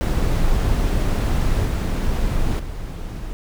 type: noise with level steps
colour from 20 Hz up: brown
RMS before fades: -18 / -20 / -29 dBFS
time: 0.01-3.33 s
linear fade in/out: 0 ms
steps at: 1.65 / 2.59 s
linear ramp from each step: 5 ms
effects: none